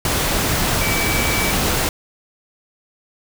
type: tone in noise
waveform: sine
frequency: 2298 Hz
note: D7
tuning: 38 cents flat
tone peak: -23 dBFS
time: 0.81-1.51 s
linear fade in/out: 2 ms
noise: pink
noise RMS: -19 dBFS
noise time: 0.05-1.89 s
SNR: -7 dB
effects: none